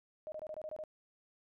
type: tone bursts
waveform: sine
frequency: 619 Hz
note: D#5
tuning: 9 cents flat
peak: -40 dBFS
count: 8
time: 0.27-0.838 s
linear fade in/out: 0 ms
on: 50 ms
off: 24 ms
effects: none